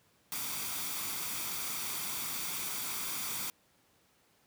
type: noise with comb filter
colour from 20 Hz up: white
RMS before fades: -37 dBFS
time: 0.32-3.5 s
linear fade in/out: 0 ms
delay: 0.86 ms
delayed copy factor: +0.5
effects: pink hiss -68 dBFS RMS until 4.46 s + high-pass 100 Hz 12 dB/octave